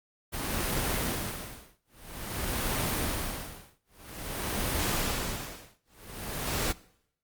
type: noise with tremolo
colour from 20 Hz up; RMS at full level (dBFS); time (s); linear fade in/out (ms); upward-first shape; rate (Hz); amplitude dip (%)
pink; -29; 0.32-6.73; 20; sine; 0.5; 100
effects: noise-tail reverb RT60 0.7 s tail -20 dB re dry + Opus 32 kbps